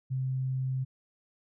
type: tone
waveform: sine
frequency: 130.81 Hz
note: C3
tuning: in tune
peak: -28 dBFS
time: 0.1-0.85 s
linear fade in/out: 20 ms
effects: none